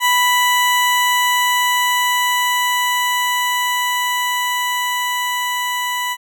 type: tone with level ramp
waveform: 20% pulse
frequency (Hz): 987.8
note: B5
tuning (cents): 0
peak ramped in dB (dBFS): -7 to -14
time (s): 0-6.17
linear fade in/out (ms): 50
effects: none